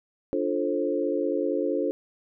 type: chord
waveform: sine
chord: D minor seventh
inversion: none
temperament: equal with one note detuned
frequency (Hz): 293.7 / 349.2 / 440 / 529.9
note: D4 / F4 / A4 / C5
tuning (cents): 0 / 0 / 0 / +22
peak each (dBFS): -29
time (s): 0.33-1.91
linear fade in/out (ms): 0
effects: none